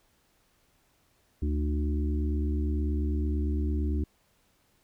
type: harmonic tone with a mistuned harmonic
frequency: 73.42 Hz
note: D2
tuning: in tune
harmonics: 1 / 3 / 4 / 5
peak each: -26 / -36 / -35 / -40 dBFS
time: 1.42-4.04 s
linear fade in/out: 5 ms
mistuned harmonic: 4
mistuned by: +27 cents
effects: pink hiss -68 dBFS RMS until 4.83 s